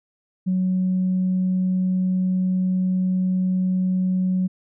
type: tone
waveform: sine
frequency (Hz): 185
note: F#3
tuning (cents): 0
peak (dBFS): -17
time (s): 0.46-4.48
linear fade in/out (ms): 20
effects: tanh soft clip ceiling -14 dBFS